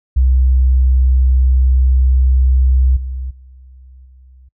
sine tone with level steps, 64.3 Hz, C2, 30 cents flat, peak -8 / -20 / -37 / -40 dBFS, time 0.16-4.49 s, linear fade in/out 10 ms, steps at 2.96 / 3.3 / 4.05 s, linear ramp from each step 10 ms, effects noise-tail reverb RT60 0.1 s tail -26 dB re dry

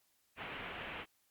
white low-pass noise, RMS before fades -45 dBFS, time 0.36-1.06 s, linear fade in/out 50 ms, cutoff 3000 Hz, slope 48 dB/octave, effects white hiss -75 dBFS RMS until 1.3 s + Opus 48 kbps

